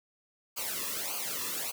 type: noise with flanger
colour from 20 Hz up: white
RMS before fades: -35 dBFS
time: 0.56-1.72 s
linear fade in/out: 20 ms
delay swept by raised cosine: 0.54 to 1.35 ms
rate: 1.7 Hz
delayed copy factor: -0.85
effects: none